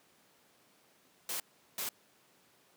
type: noise bursts at uneven times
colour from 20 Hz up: white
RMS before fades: -37 dBFS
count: 2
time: 1.29-1.4 / 1.78-1.89 s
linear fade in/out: 2 ms
effects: pink hiss -66 dBFS RMS until 2.76 s + high-pass 200 Hz 12 dB/octave